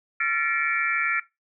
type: tone cluster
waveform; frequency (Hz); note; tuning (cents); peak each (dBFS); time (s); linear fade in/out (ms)
sine; 1368 / 1750 / 1902 / 2178 / 2325; F6 / A6 / A#6 / C#7 / D7; -36 / -10 / +34 / -31 / -18; -26 / -28 / -33 / -31 / -27; 0.2-1.2; 5
effects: noise-tail reverb RT60 0.2 s tail -18 dB re dry